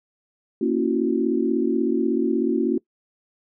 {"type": "chord", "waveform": "sine", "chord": "F# dominant seventh", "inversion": "first", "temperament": "equal with one note detuned", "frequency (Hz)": [233.1, 277.2, 333.5, 370], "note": ["A#3", "C#4", "E4", "F#4"], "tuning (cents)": [0, 0, 20, 0], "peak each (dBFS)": -24, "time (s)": [0.61, 2.78], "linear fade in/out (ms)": 5, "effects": ["noise-tail reverb RT60 0.1 s tail -22 dB re dry"]}